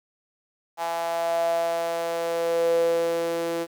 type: tone with high-pass filter sweep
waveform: sawtooth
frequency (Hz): 167.9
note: E3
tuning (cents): +32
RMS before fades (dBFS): -25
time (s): 0.77-3.67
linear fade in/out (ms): 50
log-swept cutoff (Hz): 780 to 410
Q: 9.3
effects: 9-bit